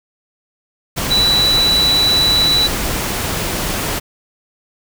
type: tone in noise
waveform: sine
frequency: 3951 Hz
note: B7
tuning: in tune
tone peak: -11 dBFS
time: 1.1-2.68 s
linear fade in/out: 20 ms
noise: pink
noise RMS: -20 dBFS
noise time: 0.96-4 s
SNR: +6 dB
effects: none